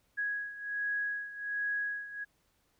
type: beating tone pair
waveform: sine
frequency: 1661.2 / 1662.5 Hz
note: G#6 / G#6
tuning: 0 / +1 cents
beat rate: 1.3 Hz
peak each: -34 / -38 dBFS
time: 0.17-2.25 s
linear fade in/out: 20 ms
effects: pink hiss -73 dBFS RMS until 2.79 s